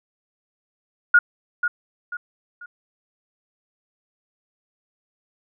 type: tone with echo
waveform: sine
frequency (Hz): 1434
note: F6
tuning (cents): +45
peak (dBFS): -9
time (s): 1.14-1.19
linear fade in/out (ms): 5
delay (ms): 490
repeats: 3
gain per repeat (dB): -9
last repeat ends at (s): 2.66
effects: none